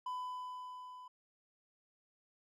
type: tone with level ramp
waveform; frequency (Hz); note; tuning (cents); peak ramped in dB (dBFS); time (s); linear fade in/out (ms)
triangle; 1002; B5; +25; -35 to -48; 0.06-1.08; 5
effects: none